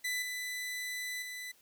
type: tone with level steps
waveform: sawtooth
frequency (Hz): 1995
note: B6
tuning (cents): +17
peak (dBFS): -29 / -33 / -37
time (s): 0.04-1.52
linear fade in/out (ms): 10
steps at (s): 0.22 / 1.22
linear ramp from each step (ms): 2
effects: white hiss -65 dBFS RMS until 1.61 s